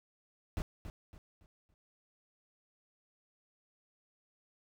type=noise with echo; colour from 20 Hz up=brown; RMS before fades=-35 dBFS; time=0.57-0.62 s; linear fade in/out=0 ms; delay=280 ms; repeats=4; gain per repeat=-9 dB; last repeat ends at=1.74 s; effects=none